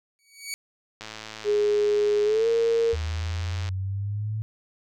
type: tone with exponential growth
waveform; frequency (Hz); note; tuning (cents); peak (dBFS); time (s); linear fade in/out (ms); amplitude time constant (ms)
15% pulse; 2257; C#7; +31; -21; 0.19-0.54; 0; 75
type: click train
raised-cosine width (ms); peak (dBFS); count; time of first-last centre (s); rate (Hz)
0.2; -20; 293; 1.01-3.689; 109
type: tone with pitch glide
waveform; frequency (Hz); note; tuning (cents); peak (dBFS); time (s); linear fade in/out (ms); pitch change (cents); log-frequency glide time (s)
sine; 415.3 to 460.8; G#4 to A#4; 0 to -20; -19; 1.44-2.96; 50; +180; 2.24-2.48
type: exponential sweep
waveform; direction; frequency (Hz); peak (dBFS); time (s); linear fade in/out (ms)
sine; up; 77.78 to 109.9; -26; 2.93-4.42; 0
effects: none